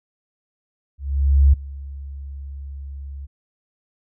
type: tone with ADSR envelope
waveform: sine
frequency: 69.3 Hz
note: C#2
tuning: in tune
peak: -8 dBFS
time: 0.98-3.27 s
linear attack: 550 ms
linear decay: 11 ms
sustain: -22 dB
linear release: 24 ms
effects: none